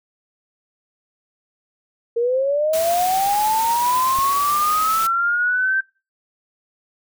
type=linear sweep; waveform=sine; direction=up; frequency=458.9 to 1568 Hz; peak=-16 dBFS; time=2.16-5.81 s; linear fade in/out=10 ms
type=noise; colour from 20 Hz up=white; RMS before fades=-28 dBFS; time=2.73-5.07 s; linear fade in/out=5 ms
type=click; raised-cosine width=5 ms; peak=-22 dBFS; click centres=4.188 s
effects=noise-tail reverb RT60 0.3 s tail -22 dB re dry